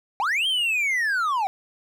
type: linear two-way sweep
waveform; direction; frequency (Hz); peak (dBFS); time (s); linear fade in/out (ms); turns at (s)
triangle; up then down; 740 to 3213 to 740; -19; 0.2-1.47; 0; 0.47
effects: none